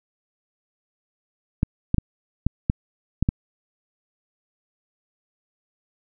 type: clicks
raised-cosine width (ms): 5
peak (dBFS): -6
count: 7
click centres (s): 1.631 / 1.944 / 1.983 / 2.466 / 2.699 / 3.226 / 3.289
effects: none